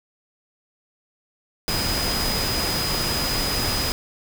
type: tone in noise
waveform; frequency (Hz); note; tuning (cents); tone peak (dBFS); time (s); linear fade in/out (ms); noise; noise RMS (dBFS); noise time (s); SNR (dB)
sine; 4978; D#8; 0; -26; 1.68-3.92; 0; pink; -25; 1.68-3.92; -4
effects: none